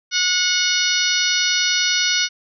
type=harmonic tone; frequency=730 Hz; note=F#5; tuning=24 cents flat; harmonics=2 / 3 / 4 / 5 / 6 / 7 / 8; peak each=-24 / -24 / -24 / -24 / -24 / -24 / -24 dBFS; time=0.11-2.29 s; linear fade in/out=50 ms; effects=none